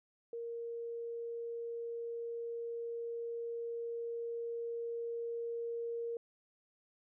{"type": "tone with level ramp", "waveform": "sine", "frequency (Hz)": 466.5, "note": "A#4", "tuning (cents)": 1, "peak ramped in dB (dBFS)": [-39, -36], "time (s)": [0.33, 6.17], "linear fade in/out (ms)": 2, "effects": []}